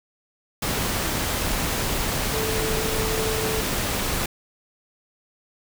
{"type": "tone in noise", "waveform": "sine", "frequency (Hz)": 440, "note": "A4", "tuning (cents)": 0, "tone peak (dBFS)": -27, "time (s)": [2.33, 3.61], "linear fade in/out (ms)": 5, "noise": "pink", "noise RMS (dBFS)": -25, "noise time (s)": [0.62, 4.26], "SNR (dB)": -5, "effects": []}